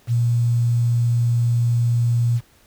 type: tone with quantisation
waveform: sine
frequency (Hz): 118.5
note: A#2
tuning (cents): +29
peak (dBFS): -15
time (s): 0.07-2.41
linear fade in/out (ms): 50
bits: 7
effects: pink hiss -55 dBFS RMS until 2.66 s